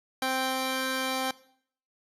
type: tone pair together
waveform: 10% pulse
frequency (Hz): 261.6 / 783.9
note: C4 / G5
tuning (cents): 0 / 0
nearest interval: octave + perfect fifth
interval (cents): 1900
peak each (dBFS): -21 / -24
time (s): 0.22-1.31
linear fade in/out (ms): 2
effects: noise-tail reverb RT60 0.6 s tail -19 dB re dry + resampled to 32000 Hz